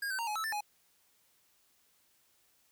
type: tone with pitch steps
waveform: square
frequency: 1625 / 1535 / 926 / 844 / 1309 / 1773 / 834 Hz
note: G#6 / G6 / A#5 / G#5 / E6 / A6 / G#5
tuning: -38 / -37 / -12 / +28 / -13 / +13 / +7 cents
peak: -34 dBFS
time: 0.02-0.608 s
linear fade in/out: 5 ms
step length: 84 ms
effects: white hiss -70 dBFS RMS until 2.71 s